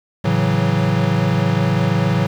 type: chord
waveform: square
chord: F# minor seventh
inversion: first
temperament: equal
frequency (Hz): 110 / 138.59 / 164.81 / 185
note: A2 / C#3 / E3 / F#3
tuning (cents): 0 / 0 / 0 / 0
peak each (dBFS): -21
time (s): 0.24-2.27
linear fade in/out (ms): 10
effects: low-pass 4000 Hz 12 dB/octave + 7-bit